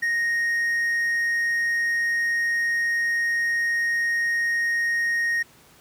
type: tone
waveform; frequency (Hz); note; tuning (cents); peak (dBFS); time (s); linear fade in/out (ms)
triangle; 1864.7; A#6; 0; -19; 0.02-5.43; 10
effects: pink hiss -53 dBFS RMS until 5.8 s + high-pass 80 Hz 12 dB/octave